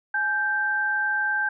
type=tone pair together; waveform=sine; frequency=843.2 / 1568 Hz; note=G#5 / G6; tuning=+26 / 0 cents; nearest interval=major seventh; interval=1074 cents; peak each=-30 / -22 dBFS; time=0.14-1.49 s; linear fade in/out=5 ms; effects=none